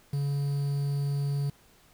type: tone with quantisation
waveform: triangle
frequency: 141.5 Hz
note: C#3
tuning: 36 cents sharp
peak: -24 dBFS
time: 0.13-1.5 s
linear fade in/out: 5 ms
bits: 8
effects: pink hiss -60 dBFS RMS until 1.93 s